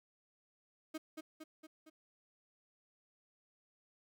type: tone with echo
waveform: 35% pulse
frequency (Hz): 313.8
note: D#4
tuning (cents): +15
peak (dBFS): -38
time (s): 0.94-0.98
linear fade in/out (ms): 10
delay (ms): 230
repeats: 4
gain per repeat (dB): -4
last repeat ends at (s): 1.9
effects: none